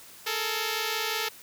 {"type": "tone pair together", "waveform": "5% pulse", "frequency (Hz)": [429.2, 454.7], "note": ["A4", "A#4"], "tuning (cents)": [-43, -43], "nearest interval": "minor second", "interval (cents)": 100, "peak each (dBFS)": -19, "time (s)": [0.26, 1.29], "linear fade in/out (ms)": 10, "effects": ["white hiss -49 dBFS RMS until 1.42 s", "high-pass 60 Hz 12 dB/octave"]}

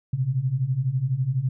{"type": "beating tone pair", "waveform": "sine", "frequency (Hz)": [123, 135], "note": ["B2", "C#3"], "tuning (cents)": [-7, -45], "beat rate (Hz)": 12, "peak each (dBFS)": [-26, -23], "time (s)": [0.13, 1.49], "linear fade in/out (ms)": 5, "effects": []}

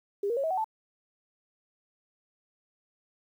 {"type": "tone with pitch steps", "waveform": "sine", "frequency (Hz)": [402.7, 470.7, 550.1, 642.9, 751.5, 878.3], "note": ["G4", "A#4", "C#5", "E5", "F#5", "A5"], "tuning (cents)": [47, 17, -13, -43, 27, -3], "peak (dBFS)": -26, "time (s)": [0.23, 0.644], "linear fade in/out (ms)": 5, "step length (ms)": 69, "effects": ["10-bit"]}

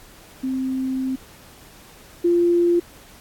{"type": "tone pair in turn", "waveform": "sine", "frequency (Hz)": [261.6, 346.2], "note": ["C4", "F4"], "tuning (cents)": [0, -15], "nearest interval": "perfect fourth", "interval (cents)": 485, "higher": "second", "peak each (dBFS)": [-21, -14], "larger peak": "second", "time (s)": [[0.43, 1.16], [2.24, 2.8]], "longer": "first", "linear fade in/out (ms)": 10, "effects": ["pink hiss -47 dBFS RMS until 3.2 s", "AAC 64 kbps"]}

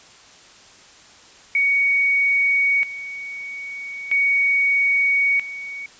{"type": "tone with tremolo", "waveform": "sine", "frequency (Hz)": 2239, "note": "C#7", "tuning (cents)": 17, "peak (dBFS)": -15, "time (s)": [1.55, 5.86], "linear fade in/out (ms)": 2, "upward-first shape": "square", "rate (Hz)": 0.39, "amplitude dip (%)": 80, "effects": ["white hiss -47 dBFS RMS until 5.99 s", "resampled to 16000 Hz"]}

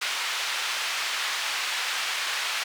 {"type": "band-pass noise", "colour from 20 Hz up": "white", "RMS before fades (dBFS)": -29, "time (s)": [0.01, 2.64], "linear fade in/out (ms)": 10, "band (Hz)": [1100, 3600], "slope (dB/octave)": 12, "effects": []}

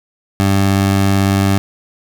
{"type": "tone", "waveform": "20% pulse", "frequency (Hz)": 98, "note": "G2", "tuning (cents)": 0, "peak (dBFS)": -6, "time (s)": [0.4, 1.58], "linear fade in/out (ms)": 0, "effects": []}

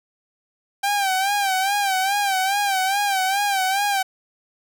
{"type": "tone with vibrato", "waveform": "sawtooth", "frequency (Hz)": 784, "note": "G5", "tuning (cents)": 0, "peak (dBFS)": -15, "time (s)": [0.83, 4.03], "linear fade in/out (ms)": 10, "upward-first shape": "sine", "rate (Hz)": 2.4, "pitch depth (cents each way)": 81, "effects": []}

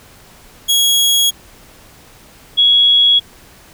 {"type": "tone pair in turn", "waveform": ["sawtooth", "sine"], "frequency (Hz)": [3320, 3339], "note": ["G#7", "G#7"], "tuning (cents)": [-1, 9], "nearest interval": "unison", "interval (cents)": 10, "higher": "second", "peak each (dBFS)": -7, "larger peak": "neither", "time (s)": [[0.68, 1.31], [2.57, 3.2]], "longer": "neither", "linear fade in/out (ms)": 20, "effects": ["pink hiss -43 dBFS RMS until 3.73 s"]}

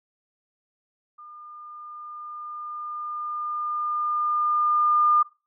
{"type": "tone with level ramp", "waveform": "sine", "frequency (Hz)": 1208, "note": "D6", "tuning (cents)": 48, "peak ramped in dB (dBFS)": [-42, -15], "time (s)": [1.18, 5.23], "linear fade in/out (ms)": 10, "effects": ["noise-tail reverb RT60 0.3 s tail -21 dB re dry"]}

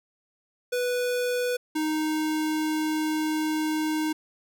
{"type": "tone pair in turn", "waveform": "square", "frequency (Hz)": [492.8, 310.4], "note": ["B4", "D#4"], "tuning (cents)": [-4, -4], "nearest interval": "minor sixth", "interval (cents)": 800, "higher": "first", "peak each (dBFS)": -25, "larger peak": "neither", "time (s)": [[0.72, 1.57], [1.75, 4.13]], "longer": "second", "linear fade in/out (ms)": 10, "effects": []}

